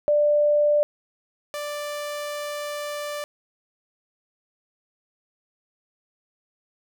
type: tone pair in turn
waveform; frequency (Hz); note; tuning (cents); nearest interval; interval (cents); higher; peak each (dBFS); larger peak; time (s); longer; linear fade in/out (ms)
sine / sawtooth; 591 / 588.3; D5 / D5; +11 / +3; unison; 8; first; -16 / -25; first; 0.08-0.83 / 1.54-3.24; second; 0
effects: none